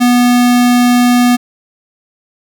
square tone, 244.6 Hz, B3, 16 cents flat, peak -7 dBFS, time 0-1.37 s, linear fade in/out 20 ms, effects none

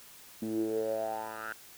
10% pulse tone with band-pass filter sweep, 110 Hz, A2, in tune, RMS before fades -34 dBFS, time 0.42-1.53 s, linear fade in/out 5 ms, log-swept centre 250 to 1500 Hz, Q 6.9, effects white hiss -53 dBFS RMS until 1.77 s

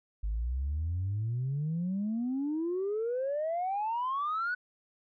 sine exponential sweep, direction up, 49.95 to 1500 Hz, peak -28 dBFS, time 0.23-4.55 s, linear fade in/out 10 ms, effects tanh soft clip ceiling -26 dBFS

